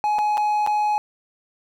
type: tone with dropouts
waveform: triangle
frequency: 841 Hz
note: G#5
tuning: 22 cents sharp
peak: -16 dBFS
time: 0.04-0.98 s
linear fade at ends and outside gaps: 0 ms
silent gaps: 0.185-0.189 / 0.372-0.378 / 0.664-0.673 s
effects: none